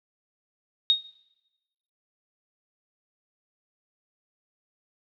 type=tone with exponential decay; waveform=sine; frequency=3729 Hz; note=A#7; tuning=in tune; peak=-13 dBFS; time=0.9-1.07 s; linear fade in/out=0 ms; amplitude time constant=35 ms; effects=noise-tail reverb RT60 1.0 s tail -21 dB re dry